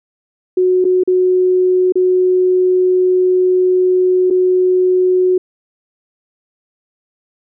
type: tone with dropouts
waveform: sine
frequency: 367.2 Hz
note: F#4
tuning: 13 cents flat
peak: -9 dBFS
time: 0.57-5.38 s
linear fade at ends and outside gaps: 5 ms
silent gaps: 0.844-0.85 / 1.036-1.075 / 1.923-1.955 / 4.302-4.307 s
effects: none